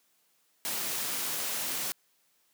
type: noise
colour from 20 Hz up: white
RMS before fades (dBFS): -33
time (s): 0.65-1.92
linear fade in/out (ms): 0
effects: white hiss -70 dBFS RMS until 2.53 s + high-pass 150 Hz 12 dB/octave